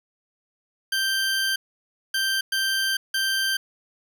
20% pulse tone bursts at uneven times, 1568 Hz, G6, in tune, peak -17 dBFS, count 4, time 0.92-1.56 / 2.14-2.41 / 2.52-2.97 / 3.14-3.57 s, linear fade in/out 5 ms, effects none

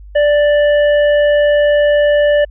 sine tone with tanh clipping, 587.3 Hz, D5, in tune, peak -10 dBFS, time 0.15-2.45 s, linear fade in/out 10 ms, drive 12 dB, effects added 50 Hz sine -32 dBFS peak until 2.5 s + resampled to 8000 Hz

